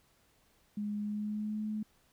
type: tone with pitch glide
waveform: sine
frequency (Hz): 207.7 to 214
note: G#3 to A3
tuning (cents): 0 to -48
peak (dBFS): -33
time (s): 0.77-1.83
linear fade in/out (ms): 5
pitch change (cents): +52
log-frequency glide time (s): 0.99-1.63
effects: pink hiss -69 dBFS RMS until 2.12 s